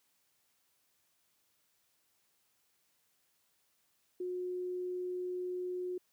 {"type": "tone", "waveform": "sine", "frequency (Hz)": 362.1, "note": "F#4", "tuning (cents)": -37, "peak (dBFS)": -35, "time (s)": [4.2, 5.98], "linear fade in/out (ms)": 5, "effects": ["white hiss -75 dBFS RMS until 6.12 s", "high-pass 60 Hz 12 dB/octave"]}